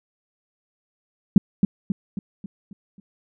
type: tone with echo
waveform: sine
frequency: 196 Hz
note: G3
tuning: in tune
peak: -6 dBFS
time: 1.36-1.38 s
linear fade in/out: 2 ms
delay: 270 ms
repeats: 6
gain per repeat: -6 dB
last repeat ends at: 3 s
effects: none